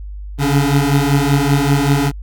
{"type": "beating tone pair", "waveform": "25% pulse", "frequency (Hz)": [138.59, 143.79], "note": ["C#3", "D3"], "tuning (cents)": [0, -36], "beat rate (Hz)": 5.2, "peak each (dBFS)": -11, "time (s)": [0.38, 2.12], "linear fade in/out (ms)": 50, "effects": ["added 50 Hz sine -26 dBFS peak until 2.22 s"]}